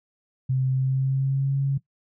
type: tone with pitch glide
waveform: sine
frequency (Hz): 130.81 to 137.63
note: C3 to C#3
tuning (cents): 0 to -12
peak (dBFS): -20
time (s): 0.49-1.78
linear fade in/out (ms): 10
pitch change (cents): +88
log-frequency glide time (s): 0.71-1.57
effects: noise-tail reverb RT60 0.1 s tail -17 dB re dry